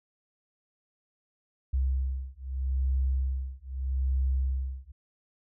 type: beating tone pair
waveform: sine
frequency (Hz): 65.41 / 66.21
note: C2 / C2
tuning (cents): 0 / +21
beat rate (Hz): 0.8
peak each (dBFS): -29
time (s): 1.73-4.92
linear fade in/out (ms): 10
effects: none